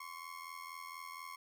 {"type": "ring-modulated tone", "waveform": "30% pulse", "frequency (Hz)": 1082, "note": "C#6", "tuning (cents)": -42, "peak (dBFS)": -40, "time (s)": [0, 1.36], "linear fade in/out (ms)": 5, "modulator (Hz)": 42.1, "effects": []}